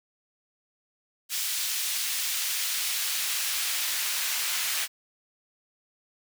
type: noise with high-pass filter sweep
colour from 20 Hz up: pink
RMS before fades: -29 dBFS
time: 1.29-4.88 s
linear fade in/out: 50 ms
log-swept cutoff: 3300 to 1900 Hz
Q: 0.71
effects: none